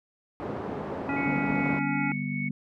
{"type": "band-pass noise", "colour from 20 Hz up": "pink", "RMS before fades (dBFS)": -34, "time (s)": [0.4, 1.79], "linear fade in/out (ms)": 0, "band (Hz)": [170, 840], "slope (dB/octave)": 12}
{"type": "harmonic tone", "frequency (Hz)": 280, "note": "C#4", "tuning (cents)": 18, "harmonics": [1, 3, 5, 7, 9], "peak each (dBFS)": [-29, -34, -36, -37, -39], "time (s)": [1.09, 2.12], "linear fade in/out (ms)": 2}
{"type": "tone with tremolo", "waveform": "sine", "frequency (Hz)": 2217, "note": "C#7", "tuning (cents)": 0, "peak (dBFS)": -31, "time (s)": [1.16, 2.49], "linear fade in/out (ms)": 10, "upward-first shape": "triangle", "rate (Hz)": 2.5, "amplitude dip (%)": 55}
{"type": "chord", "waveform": "sine", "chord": "G major", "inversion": "second", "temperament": "just", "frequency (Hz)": [147, 196, 245], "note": ["D3", "G3", "B3"], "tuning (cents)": [2, 0, -14], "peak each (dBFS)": -33, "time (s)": [1.26, 2.51], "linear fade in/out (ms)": 2}
{"effects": []}